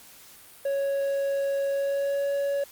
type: tone with pitch glide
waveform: triangle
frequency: 554.4 to 561.8 Hz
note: C#5 to C#5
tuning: 0 to +23 cents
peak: -22 dBFS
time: 0.65-2.64 s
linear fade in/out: 5 ms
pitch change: +23 cents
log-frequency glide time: 1.7-2.27 s
effects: white hiss -50 dBFS RMS until 2.71 s + Opus 48 kbps